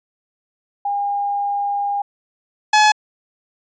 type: tone pair in turn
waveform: sine / sawtooth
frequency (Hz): 809 / 850.3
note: G#5 / G#5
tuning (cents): -46 / +41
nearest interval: minor second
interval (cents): 87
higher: second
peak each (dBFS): -18 / -6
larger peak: second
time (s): 0.85-2.02 / 2.73-2.92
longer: first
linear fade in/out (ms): 5
effects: resampled to 16000 Hz